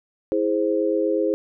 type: chord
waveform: sine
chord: E augmented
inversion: none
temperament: equal with one note detuned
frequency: 327 / 415.3 / 523.3 Hz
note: E4 / G#4 / B#4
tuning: -14 / 0 / 0 cents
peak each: -23 dBFS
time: 0.32-1.34 s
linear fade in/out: 0 ms
effects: none